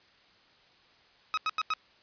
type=tone bursts; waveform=sawtooth; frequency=1271 Hz; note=D#6; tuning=36 cents sharp; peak=-23 dBFS; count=4; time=1.34-1.737 s; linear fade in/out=0 ms; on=34 ms; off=87 ms; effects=white hiss -61 dBFS RMS until 2.02 s + resampled to 11025 Hz